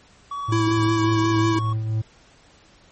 triangle tone with pitch glide, 1133 to 1107.8 Hz, C#6 to C#6, +37 to -1 cents, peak -25 dBFS, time 0.31-1.73 s, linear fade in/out 5 ms, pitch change -38 cents, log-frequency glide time 0.98-1.05 s
triangle tone with tremolo, 110 Hz, A2, in tune, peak -17 dBFS, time 0.48-2.02 s, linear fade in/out 10 ms, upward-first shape triangle, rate 3.5 Hz, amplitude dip 45%
square tone with vibrato, 329.6 Hz, E4, in tune, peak -20 dBFS, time 0.52-1.59 s, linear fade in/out 5 ms, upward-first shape sine, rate 5.5 Hz, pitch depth 22 cents each way
effects pink hiss -53 dBFS RMS until 2.91 s + MP3 32 kbps

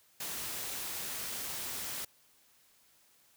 white noise, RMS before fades -39 dBFS, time 0.2-2.05 s, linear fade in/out 5 ms, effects white hiss -66 dBFS RMS until 3.36 s

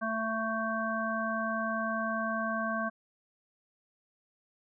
harmonic tone, 222.5 Hz, A3, 20 cents sharp, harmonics 1 / 3 / 5 / 7, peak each -35 / -35 / -35 / -35 dBFS, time 0.01-2.9 s, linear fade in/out 20 ms, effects none

